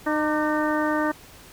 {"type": "harmonic tone with a mistuned harmonic", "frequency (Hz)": 304.9, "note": "D#4", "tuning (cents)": -35, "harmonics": [1, 2, 3, 4, 5, 6], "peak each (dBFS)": [-24, -27, -29, -30, -31, -32], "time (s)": [0.06, 1.12], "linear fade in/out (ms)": 10, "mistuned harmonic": 4, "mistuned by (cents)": -44, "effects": ["pink hiss -47 dBFS RMS until 1.52 s"]}